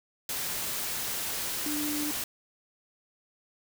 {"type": "tone in noise", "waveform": "sine", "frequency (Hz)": 297.7, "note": "D4", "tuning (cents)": 24, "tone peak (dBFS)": -31, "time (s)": [1.66, 2.11], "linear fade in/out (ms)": 2, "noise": "white", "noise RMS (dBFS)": -33, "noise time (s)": [0.29, 2.24], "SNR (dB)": -1, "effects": []}